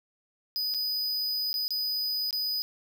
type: tone with dropouts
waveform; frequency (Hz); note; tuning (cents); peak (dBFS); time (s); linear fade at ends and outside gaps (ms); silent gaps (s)
square; 4978; D#8; 0; -28; 0.56-2.62; 0; 0.74-0.746 / 1.53-1.541 / 1.68-1.706 / 2.308-2.328
effects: none